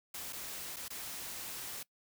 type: noise with dropouts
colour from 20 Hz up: white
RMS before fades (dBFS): -43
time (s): 0.14-1.83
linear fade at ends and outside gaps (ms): 5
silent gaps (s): 0.326-0.33 / 0.762-0.766 / 0.882-0.903
effects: noise-tail reverb RT60 0.1 s tail -22 dB re dry